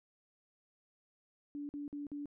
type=tone bursts; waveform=sine; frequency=289.4 Hz; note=D4; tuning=25 cents flat; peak=-39 dBFS; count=4; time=1.55-2.257 s; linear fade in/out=0 ms; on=140 ms; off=49 ms; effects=none